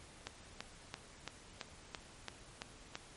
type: click train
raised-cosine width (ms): 0.2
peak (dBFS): -23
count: 9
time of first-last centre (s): 0.27-2.955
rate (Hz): 2.98
effects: pink hiss -57 dBFS RMS until 3.16 s + MP3 48 kbps